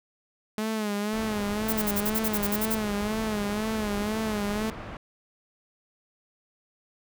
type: tone with vibrato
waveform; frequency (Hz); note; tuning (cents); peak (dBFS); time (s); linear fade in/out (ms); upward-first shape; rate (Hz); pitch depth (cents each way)
sawtooth; 212.1; G#3; +37; -23; 0.58-4.7; 0; sine; 2; 73
type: low-pass noise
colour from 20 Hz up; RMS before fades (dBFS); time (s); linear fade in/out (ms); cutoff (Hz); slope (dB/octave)
pink; -38; 1.13-4.97; 2; 1900; 12
type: noise bursts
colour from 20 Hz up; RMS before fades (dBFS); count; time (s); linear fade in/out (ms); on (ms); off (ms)
violet; -28; 12; 1.68-2.751; 10; 48; 45
effects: none